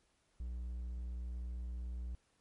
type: tone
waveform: triangle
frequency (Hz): 60.6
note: B1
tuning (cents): -32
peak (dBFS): -37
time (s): 0.4-2.15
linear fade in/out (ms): 0
effects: pink hiss -75 dBFS RMS until 2.4 s + MP3 48 kbps